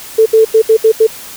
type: tone bursts at uneven times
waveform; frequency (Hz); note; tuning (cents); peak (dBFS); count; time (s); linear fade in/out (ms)
sine; 442.9; A4; +11; -3; 6; 0.18-0.26 / 0.33-0.45 / 0.54-0.62 / 0.69-0.77 / 0.84-0.92 / 1-1.07; 10
effects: white hiss -30 dBFS RMS until 1.36 s